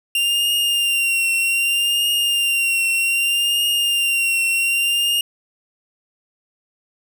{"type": "tone with vibrato", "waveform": "45% pulse", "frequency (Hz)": 2781, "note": "F7", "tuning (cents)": -8, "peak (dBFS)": -16, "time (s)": [0.15, 5.21], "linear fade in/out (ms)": 2, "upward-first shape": "triangle", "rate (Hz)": 0.64, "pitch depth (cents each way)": 41, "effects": []}